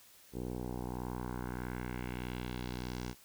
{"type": "tone with low-pass filter sweep", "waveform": "10% pulse", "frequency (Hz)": 61.6, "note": "B1", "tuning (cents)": -4, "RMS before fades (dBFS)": -40, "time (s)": [0.32, 3.15], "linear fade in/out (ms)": 50, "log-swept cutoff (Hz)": [490, 6600], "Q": 1.8, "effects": ["white hiss -60 dBFS RMS until 3.24 s"]}